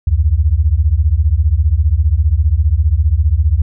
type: beating tone pair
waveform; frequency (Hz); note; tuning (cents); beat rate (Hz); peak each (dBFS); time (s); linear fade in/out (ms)
sine; 69.3 / 84.3; C#2 / E2; 0 / +39; 15; -12; 0.07-3.62; 5
effects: none